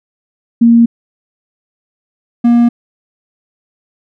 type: tone pair in turn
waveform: sine / triangle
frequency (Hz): 233.1 / 237.3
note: A#3 / A#3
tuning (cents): 0 / +31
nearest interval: unison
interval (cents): 31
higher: second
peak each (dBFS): -3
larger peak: neither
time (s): 0.61-0.86 / 2.44-2.69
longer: neither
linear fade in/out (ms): 10
effects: none